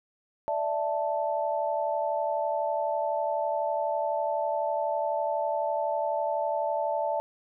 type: chord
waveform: sine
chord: D suspended second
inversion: none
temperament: equal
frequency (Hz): 587.3 / 659.3 / 880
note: D5 / E5 / A5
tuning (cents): 0 / 0 / 0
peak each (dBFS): -30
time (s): 0.48-7.2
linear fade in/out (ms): 0
effects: none